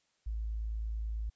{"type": "tone", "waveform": "sine", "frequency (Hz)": 54.6, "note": "A1", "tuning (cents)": -13, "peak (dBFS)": -33, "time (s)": [0.26, 1.3], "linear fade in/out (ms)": 10, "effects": ["white hiss -75 dBFS RMS until 1.35 s", "resampled to 16000 Hz"]}